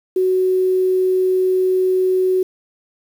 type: tone with quantisation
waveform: sine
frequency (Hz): 371.9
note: F#4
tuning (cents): +9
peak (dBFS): -13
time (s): 0.16-2.43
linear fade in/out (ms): 5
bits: 7
effects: none